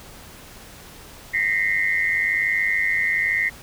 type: tone cluster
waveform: sine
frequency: 1847 / 2013 / 2114 Hz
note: A#6 / B6 / C7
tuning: -16 / +33 / +17 cents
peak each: -23 dBFS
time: 1.33-3.5 s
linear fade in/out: 20 ms
effects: pink hiss -43 dBFS RMS until 3.62 s